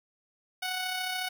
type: tone with amplitude modulation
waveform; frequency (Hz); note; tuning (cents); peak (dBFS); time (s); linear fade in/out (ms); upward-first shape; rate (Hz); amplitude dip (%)
10% pulse; 740; F#5; 0; -21; 0.62-1.29; 10; sine; 33.8; 35
effects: none